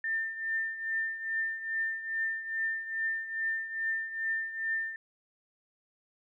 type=tone with tremolo; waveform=sine; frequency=1797 Hz; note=A6; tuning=36 cents sharp; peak=-27 dBFS; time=0.04-4.96 s; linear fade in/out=2 ms; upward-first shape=triangle; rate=2.4 Hz; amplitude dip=75%; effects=none